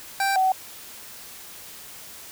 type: tone pair in turn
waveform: 25% pulse / sine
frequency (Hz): 784 / 755.8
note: G5 / F#5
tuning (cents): 0 / +37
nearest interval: minor second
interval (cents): 63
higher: first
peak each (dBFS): -17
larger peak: neither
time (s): 0.2-0.36 / 0.36-0.52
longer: neither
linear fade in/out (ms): 2
effects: white hiss -42 dBFS RMS until 2.31 s